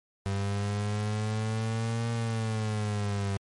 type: exponential two-way sweep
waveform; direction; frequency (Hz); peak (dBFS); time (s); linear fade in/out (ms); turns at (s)
35% pulse; up then down; 98 to 116.54 to 98; -26; 0.26-3.37; 0; 2.11
effects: MP3 48 kbps